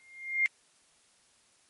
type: tone with exponential growth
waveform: sine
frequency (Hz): 2117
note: C7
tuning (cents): +20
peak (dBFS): -20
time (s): 0-0.46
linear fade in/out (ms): 0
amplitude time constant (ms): 99
effects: white hiss -65 dBFS RMS until 1.69 s + MP3 48 kbps